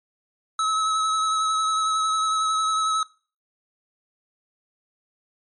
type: tone with vibrato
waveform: square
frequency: 1290 Hz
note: E6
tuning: 38 cents flat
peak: -21 dBFS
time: 0.59-3.03 s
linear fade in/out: 2 ms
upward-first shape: sine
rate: 11 Hz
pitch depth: 20 cents each way
effects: noise-tail reverb RT60 0.4 s tail -23 dB re dry + MP3 48 kbps